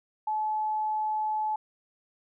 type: tone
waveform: sine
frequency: 860 Hz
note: A5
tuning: 40 cents flat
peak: -26 dBFS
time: 0.27-1.56 s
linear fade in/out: 5 ms
effects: none